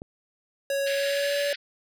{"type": "click", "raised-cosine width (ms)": 2, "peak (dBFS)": -25, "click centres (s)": 0.019}
{"type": "tone with pitch glide", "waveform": "square", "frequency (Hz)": [554.4, 571], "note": ["C#5", "D5"], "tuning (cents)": [0, -49], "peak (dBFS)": -25, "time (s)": [0.7, 1.53], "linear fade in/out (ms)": 2, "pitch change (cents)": 51, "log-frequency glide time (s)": [0.89, 1.39]}
{"type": "band-pass noise", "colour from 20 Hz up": "pink", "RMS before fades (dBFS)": -35, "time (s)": [0.86, 1.56], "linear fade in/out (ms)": 10, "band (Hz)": [1500, 5200], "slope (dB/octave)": 96}
{"effects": []}